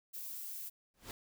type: noise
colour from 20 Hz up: violet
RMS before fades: -44 dBFS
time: 0.13-0.7 s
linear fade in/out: 20 ms
type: noise with exponential growth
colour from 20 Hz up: pink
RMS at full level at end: -41 dBFS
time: 0.94-1.11 s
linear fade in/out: 1 ms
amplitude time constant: 36 ms
effects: none